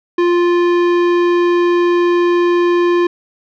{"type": "tone with tanh clipping", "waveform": "sine", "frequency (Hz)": 349.2, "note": "F4", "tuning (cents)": 0, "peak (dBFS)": -12, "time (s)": [0.18, 3.07], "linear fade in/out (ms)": 5, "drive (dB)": 16, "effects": []}